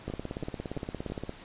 two click trains, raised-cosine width 2 ms, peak -21 / -22 dBFS, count 22 / 4, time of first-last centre 0.08-1.294 / 0.1-1.1 s, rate 17.3 / 3 Hz, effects pink hiss -49 dBFS RMS until 1.44 s + resampled to 8000 Hz

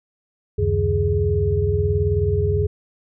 sine tone cluster, 74.3 / 93.1 / 135.3 / 153.4 / 416.1 Hz, D2 / F#2 / C#3 / D#3 / G#4, +21 / +11 / -42 / -24 / +3 cents, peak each -24 / -20 / -28 / -29 / -21 dBFS, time 0.58-2.67 s, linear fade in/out 10 ms, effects none

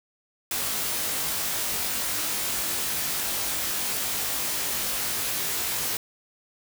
white noise with comb filter, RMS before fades -28 dBFS, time 0.51-5.97 s, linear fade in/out 2 ms, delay 20 ms, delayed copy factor +0.8, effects none

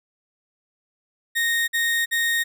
35% pulse tone bursts, 1856 Hz, A#6, 8 cents flat, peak -18 dBFS, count 3, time 1.35-2.44 s, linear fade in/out 20 ms, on 330 ms, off 50 ms, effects none

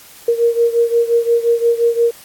sine beating tone pair, 466.2 / 471.9 Hz, A#4 / A#4, 0 / +21 cents, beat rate 5.7 Hz, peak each -13 / -16 dBFS, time 0.28-2.11 s, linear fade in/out 5 ms, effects white hiss -41 dBFS RMS until 2.24 s + AAC 64 kbps

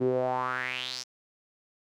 sawtooth tone with band-pass filter sweep, 126.9 Hz, B2, 47 cents sharp, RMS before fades -30 dBFS, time 0-1.04 s, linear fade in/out 20 ms, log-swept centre 320 to 5800 Hz, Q 4.9, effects none

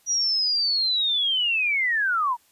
sine linear sweep, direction down, 5830 to 914 Hz, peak -20 dBFS, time 0.06-2.37 s, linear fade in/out 50 ms, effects white hiss -61 dBFS RMS until 2.51 s + resampled to 32000 Hz

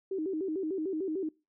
sine tone with vibrato, 346.6 Hz, F4, 13 cents flat, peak -30 dBFS, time 0.11-1.29 s, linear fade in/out 5 ms, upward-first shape square, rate 6.7 Hz, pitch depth 180 cents each way, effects noise-tail reverb RT60 0.3 s tail -24 dB re dry

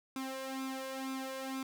sawtooth tone with flanger, 265 Hz, C4, 22 cents sharp, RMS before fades -40 dBFS, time 0.16-1.63 s, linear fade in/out 2 ms, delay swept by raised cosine 0.81 to 1.81 ms, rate 2.1 Hz, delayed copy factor +0.75, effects none

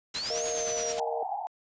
white noise with tremolo, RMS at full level -33 dBFS, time 0.14-1 s, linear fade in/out 5 ms, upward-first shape sine, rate 9.5 Hz, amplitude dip 50%
sine exponential two-way sweep, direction up then down, 3951 to 6645 to 5640 Hz, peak -32 dBFS, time 0.15-0.92 s, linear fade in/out 0 ms, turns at 0.44 s
sine chord, Bb suspended fourth, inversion none, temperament equal, 466.2 / 622.3 / 698.5 Hz, Bb4 / Eb5 / F5, 0 / 0 / 0 cents, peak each -33 / -35 / -38 dBFS, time 0.3-1.23 s, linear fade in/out 2 ms
white band-pass noise, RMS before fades -34 dBFS, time 0.98-1.47 s, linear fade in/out 0 ms, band 730 to 850 Hz, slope 96 dB/octave
effects resampled to 16000 Hz

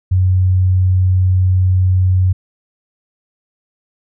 sine tone, 92.5 Hz, F#2, in tune, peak -9 dBFS, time 0.11-2.33 s, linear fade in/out 10 ms, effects none

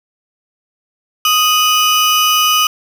35% pulse tone pair together, 1245.9 / 2960 Hz, D#6 / F#7, +2 / 0 cents, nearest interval octave + minor third, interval 1498 cents, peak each -11 dBFS, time 1.25-2.67 s, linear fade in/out 2 ms, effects none

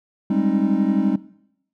triangle chord, Ab major seventh, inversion third, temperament equal with one note detuned, 196 / 207.7 / 267.4 / 311.1 Hz, G3 / Ab3 / C4 / Eb4, 0 / 0 / +38 / 0 cents, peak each -20 / -19 / -21 / -22 dBFS, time 0.3-1.16 s, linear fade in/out 5 ms, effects noise-tail reverb RT60 0.8 s tail -20 dB re dry

